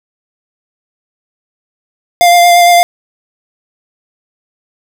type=tone with vibrato; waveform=square; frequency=698.5 Hz; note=F5; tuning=in tune; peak=-4 dBFS; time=2.21-2.83 s; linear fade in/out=0 ms; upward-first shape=triangle; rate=8.7 Hz; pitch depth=20 cents each way; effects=none